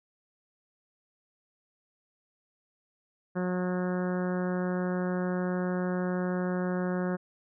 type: harmonic tone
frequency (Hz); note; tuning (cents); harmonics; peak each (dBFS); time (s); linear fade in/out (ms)
181.3; F#3; -35; 1 / 2 / 3 / 4 / 5 / 6 / 7 / 8 / 9 / 10; -29 / -34 / -36 / -43 / -46 / -45 / -46 / -44 / -45 / -52; 3.35-7.17; 20
effects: none